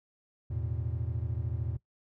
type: chord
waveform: triangle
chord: E suspended fourth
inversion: none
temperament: equal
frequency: 82.41 / 110 / 123.47 Hz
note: E2 / A2 / B2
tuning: 0 / 0 / 0 cents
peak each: -33 / -33 / -35 dBFS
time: 0.5-1.77 s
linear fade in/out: 10 ms
effects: noise-tail reverb RT60 0.1 s tail -19 dB re dry